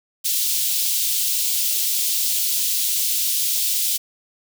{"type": "high-pass noise", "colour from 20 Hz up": "white", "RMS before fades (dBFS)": -21, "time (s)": [0.24, 3.98], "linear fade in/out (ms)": 20, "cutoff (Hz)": 3100, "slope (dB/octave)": 24, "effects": []}